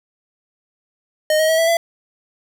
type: tone with pitch steps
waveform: square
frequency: 617 / 630.3 / 643.9 / 657.9 / 672.1 Hz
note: D#5 / D#5 / E5 / E5 / E5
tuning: -15 / +22 / -41 / -4 / +33 cents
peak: -14 dBFS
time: 1.3-1.77 s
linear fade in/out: 2 ms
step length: 94 ms
effects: none